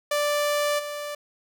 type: tone with level steps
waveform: sawtooth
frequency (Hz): 587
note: D5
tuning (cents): -1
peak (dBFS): -18 / -27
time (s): 0.11-1.15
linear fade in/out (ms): 5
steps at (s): 0.78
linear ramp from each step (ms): 20
effects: none